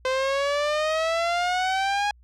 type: exponential sweep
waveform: sawtooth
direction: up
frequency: 514 to 830.6 Hz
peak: -18 dBFS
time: 0.05-2.11 s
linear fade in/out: 2 ms
effects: added 60 Hz sine -51 dBFS peak until 2.23 s + low-pass 5000 Hz 12 dB/octave